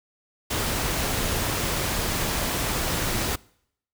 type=noise; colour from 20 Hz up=pink; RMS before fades=-26 dBFS; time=0.5-3.36 s; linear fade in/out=10 ms; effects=noise-tail reverb RT60 0.7 s tail -24 dB re dry